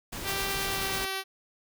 pink noise, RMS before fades -37 dBFS, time 0.12-1.06 s, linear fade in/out 10 ms
5% pulse tone with pitch glide, 392 to 384.6 Hz, G4 to G4, 0 to -33 cents, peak -19 dBFS, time 0.23-1.24 s, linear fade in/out 50 ms, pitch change -33 cents, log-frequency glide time 0.64-1.1 s
white noise with tremolo, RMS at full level -36 dBFS, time 0.27-1.05 s, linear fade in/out 10 ms, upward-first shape sine, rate 9.2 Hz, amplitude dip 50%
effects none

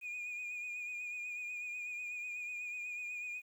sine tone with vibrato, 2451 Hz, D#7, 27 cents flat, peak -37 dBFS, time 0.01-3.42 s, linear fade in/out 50 ms, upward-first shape triangle, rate 8.1 Hz, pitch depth 41 cents each way, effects tanh soft clip ceiling -38 dBFS + 11-bit

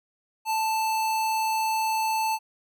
square tone, 881 Hz, A5, 2 cents sharp, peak -24 dBFS, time 0.45-2.39 s, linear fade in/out 50 ms, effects none

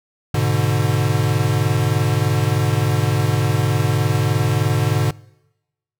square chord, G# diminished, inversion none, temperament equal, 103.83 / 123.47 / 146.83 Hz, G#2 / B2 / D3, 0 / 0 / 0 cents, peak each -21 dBFS, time 0.34-5.11 s, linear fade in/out 5 ms, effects noise-tail reverb RT60 1.0 s tail -24 dB re dry

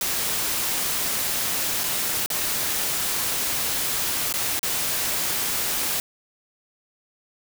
white noise with dropouts, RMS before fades -25 dBFS, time 0.01-6 s, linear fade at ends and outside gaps 1 ms, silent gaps 1.836-1.839 / 2.261-2.302 / 4.326-4.339 / 4.593-4.63 s, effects none

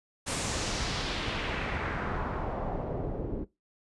pink noise with low-pass filter sweep, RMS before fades -33 dBFS, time 0.26-3.45 s, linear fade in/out 20 ms, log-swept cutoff 9700 to 350 Hz, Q 1.6, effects noise-tail reverb RT60 0.2 s tail -19 dB re dry + resampled to 24000 Hz

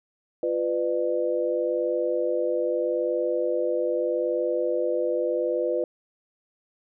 sine tone cluster, 347.8 / 499.2 / 600 Hz, F4 / B4 / D5, -7 / +19 / +37 cents, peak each -28 / -25 / -28 dBFS, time 0.43-5.84 s, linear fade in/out 2 ms, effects none

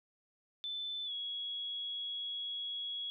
sine tone with pitch glide, 3520 to 3336 Hz, A7 to G#7, 0 to +7 cents, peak -37 dBFS, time 0.64-3.1 s, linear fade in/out 0 ms, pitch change -93 cents, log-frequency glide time 1.05-1.12 s, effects none

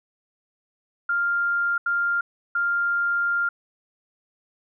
sine tone bursts at uneven times, 1398 Hz, F6, 1 cent sharp, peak -20 dBFS, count 3, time 1.09-1.78 / 1.86-2.21 / 2.55-3.49 s, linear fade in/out 5 ms, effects none

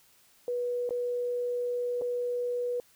sine tone with dropouts, 487.9 Hz, B4, 21 cents flat, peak -28 dBFS, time 0.48-2.8 s, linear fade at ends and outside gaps 1 ms, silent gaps 0.892-0.907 / 2.013-2.019 s, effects white hiss -62 dBFS RMS until 2.95 s

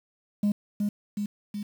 sine tone with echo, 205.9 Hz, G#3, 15 cents flat, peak -18 dBFS, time 0.43-0.52 s, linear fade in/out 5 ms, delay 370 ms, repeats 3, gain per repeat -4 dB, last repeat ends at 1.63 s, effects tanh soft clip ceiling -20 dBFS + 8-bit

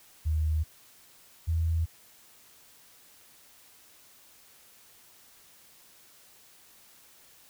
sine tone pair in turn, 77.78 / 81.86 Hz, D#2 / E2, 0 / -12 cents, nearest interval minor second, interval 88 cents, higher second, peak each -24 dBFS, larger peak neither, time 0.25-0.64 / 1.47-1.86 s, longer neither, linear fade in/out 20 ms, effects white hiss -57 dBFS RMS until 7.49 s

